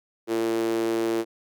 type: tone with high-pass filter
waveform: sawtooth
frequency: 113.6 Hz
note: A#2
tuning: 44 cents flat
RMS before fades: -25 dBFS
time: 0.27-1.25 s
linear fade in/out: 50 ms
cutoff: 370 Hz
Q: 6.9
effects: none